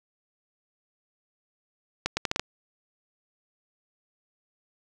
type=accelerating click train; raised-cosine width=0.2 ms; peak=-8 dBFS; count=6; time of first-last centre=2.06-2.396 s; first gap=110 ms; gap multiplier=0.75; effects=none